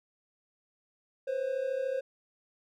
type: tone pair together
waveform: triangle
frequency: 502 / 535.6 Hz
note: B4 / C5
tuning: +28 / +40 cents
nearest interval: minor second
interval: 112 cents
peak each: -33 / -29 dBFS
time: 1.27-2.01 s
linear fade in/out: 10 ms
effects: none